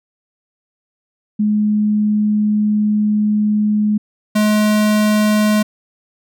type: tone pair in turn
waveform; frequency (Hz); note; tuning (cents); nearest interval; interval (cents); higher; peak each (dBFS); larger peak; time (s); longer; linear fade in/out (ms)
sine / square; 210.7 / 212; G#3 / G#3; +25 / +36; unison; 11; second; -12; neither; 1.39-3.98 / 4.35-5.63; first; 10
effects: none